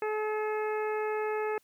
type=harmonic tone; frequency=428.3 Hz; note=A4; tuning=47 cents flat; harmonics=1 / 2 / 3 / 4 / 5 / 6; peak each=-30 / -36 / -40 / -42 / -44 / -46 dBFS; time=0.02-1.58 s; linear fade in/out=2 ms; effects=white hiss -69 dBFS RMS until 1.63 s + high-pass 80 Hz 12 dB/octave